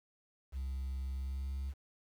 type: tone with pitch glide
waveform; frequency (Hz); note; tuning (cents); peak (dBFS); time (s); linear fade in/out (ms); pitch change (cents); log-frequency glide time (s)
sine; 66.3 to 67.93; C2 to C#2; +23 to -34; -33; 0.52-1.74; 50; +43; 1.14-1.53
effects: tanh soft clip ceiling -35 dBFS + 10-bit